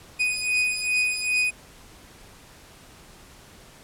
40% pulse beating tone pair, 2488 / 2490.5 Hz, D#7 / D#7, -1 / +1 cents, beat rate 2.5 Hz, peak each -23 / -26 dBFS, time 0.19-1.51 s, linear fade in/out 20 ms, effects pink hiss -49 dBFS RMS until 3.83 s + low-pass 12000 Hz 12 dB/octave

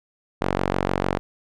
sawtooth tone with band-pass filter, 46.62 Hz, F#1, 14 cents sharp, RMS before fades -24 dBFS, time 0.41-1.19 s, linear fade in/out 0 ms, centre 710 Hz, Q 0.56, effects none

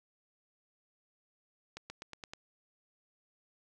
accelerating click train, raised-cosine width 0.2 ms, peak -26 dBFS, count 6, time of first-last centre 1.77-2.335 s, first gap 130 ms, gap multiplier 0.93, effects none

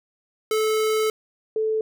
square / sine tone pair in turn, 434.7 / 437.5 Hz, A4 / A4, -21 / -10 cents, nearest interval unison, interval 11 cents, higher second, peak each -20 / -20 dBFS, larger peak neither, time 0.51-1.1 / 1.56-1.81 s, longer first, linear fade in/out 2 ms, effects none

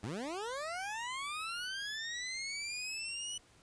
20% pulse linear sweep, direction up, 87.6 to 2974 Hz, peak -33 dBFS, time 0.03-3.38 s, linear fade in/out 5 ms, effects pink hiss -64 dBFS RMS until 3.62 s + resampled to 22050 Hz

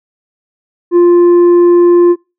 sine tone with tanh clipping, 349.2 Hz, F4, in tune, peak -4 dBFS, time 0.91-2.16 s, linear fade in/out 50 ms, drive 4 dB, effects noise-tail reverb RT60 0.3 s tail -26 dB re dry

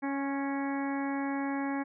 harmonic tone with a mistuned harmonic, 277.2 Hz, C#4, in tune, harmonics 1 / 2 / 3 / 4 / 5 / 6 / 7 / 8, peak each -31 / -42 / -38 / -43 / -49 / -43 / -46 / -46 dBFS, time 0.02-1.84 s, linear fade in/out 20 ms, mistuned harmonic 4, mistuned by -18 cents, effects none

